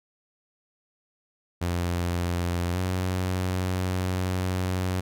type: tone with pitch glide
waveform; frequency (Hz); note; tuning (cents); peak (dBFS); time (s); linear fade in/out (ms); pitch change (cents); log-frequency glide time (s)
sawtooth; 87.31 to 92.18; F2 to F#2; 0 to -6; -21; 1.61-5.01; 10; +94; 2.72-2.78
effects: none